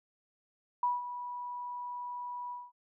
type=tone with ADSR envelope; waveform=sine; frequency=978 Hz; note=B5; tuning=17 cents flat; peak=-25 dBFS; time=0.83-2.72 s; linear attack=3 ms; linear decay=180 ms; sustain=-12 dB; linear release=210 ms; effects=none